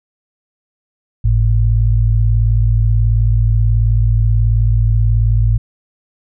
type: tone pair together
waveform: sine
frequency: 51.44 / 110 Hz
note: G#1 / A2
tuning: -16 / 0 cents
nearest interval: octave + minor second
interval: 1316 cents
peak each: -12 dBFS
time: 1.24-5.58 s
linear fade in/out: 10 ms
effects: none